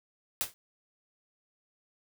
white noise with exponential decay, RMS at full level -27 dBFS, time 0.41-0.54 s, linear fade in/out 0 ms, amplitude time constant 28 ms, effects none

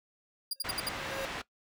sawtooth tone bursts, 4818 Hz, D8, 43 cents sharp, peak -27 dBFS, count 5, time 0.51-0.89 s, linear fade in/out 5 ms, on 24 ms, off 65 ms
square tone with exponential growth, 541 Hz, C#5, 42 cents flat, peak -33 dBFS, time 0.56-1.25 s, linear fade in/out 0 ms, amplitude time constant 150 ms
white low-pass noise, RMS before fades -39 dBFS, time 0.64-1.42 s, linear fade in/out 10 ms, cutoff 2400 Hz, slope 12 dB/octave
effects noise-tail reverb RT60 0.1 s tail -18 dB re dry

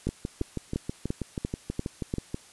two click trains, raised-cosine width 3 ms, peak -15 / -17 dBFS, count 7 / 15, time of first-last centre 0.07-2.139 / 0.09-2.344 s, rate 2.9 / 6.21 Hz, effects white hiss -53 dBFS RMS until 2.52 s + resampled to 24000 Hz

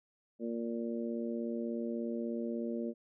harmonic tone, 116.54 Hz, A#2, in tune, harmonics 2 / 3 / 4 / 5, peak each -36 / -40 / -42 / -44 dBFS, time 0.39-2.94 s, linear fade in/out 50 ms, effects none

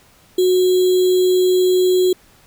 sine tone with sample-and-hold, 366.9 Hz, F#4, 15 cents flat, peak -11 dBFS, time 0.38-2.13 s, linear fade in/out 5 ms, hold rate 3675 Hz, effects pink hiss -51 dBFS RMS until 2.46 s

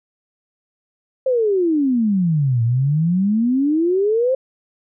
sine exponential two-way sweep, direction down then up, 536 to 113.1 to 536 Hz, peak -14 dBFS, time 1.26-4.35 s, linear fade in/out 5 ms, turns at 2.63 s, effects none

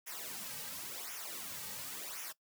white noise with flanger, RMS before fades -44 dBFS, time 0.06-2.33 s, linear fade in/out 20 ms, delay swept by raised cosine 0.23 to 2.93 ms, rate 0.93 Hz, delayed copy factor -0.75, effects noise-tail reverb RT60 0.1 s tail -18 dB re dry

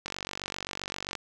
click train, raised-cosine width 0.2 ms, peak -16 dBFS, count 53, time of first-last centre 0.06-1.152 s, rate 47.6 Hz, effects none

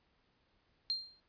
sine tone with exponential decay, 4186 Hz, C8, in tune, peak -29 dBFS, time 0.9-1.2 s, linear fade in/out 0 ms, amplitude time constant 65 ms, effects pink hiss -74 dBFS RMS until 1.28 s + resampled to 11025 Hz

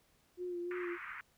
sine tone with vibrato, 353.9 Hz, F4, 23 cents sharp, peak -37 dBFS, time 0.37-0.98 s, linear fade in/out 50 ms, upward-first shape sine, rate 3.2 Hz, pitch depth 32 cents each way
white band-pass noise, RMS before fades -46 dBFS, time 0.71-1.21 s, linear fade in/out 0 ms, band 1100 to 2200 Hz, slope 48 dB/octave
effects pink hiss -71 dBFS RMS until 1.37 s

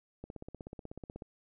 click train, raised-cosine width 2 ms, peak -30 dBFS, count 17, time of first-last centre 0.24-1.222 s, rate 16.3 Hz, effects none

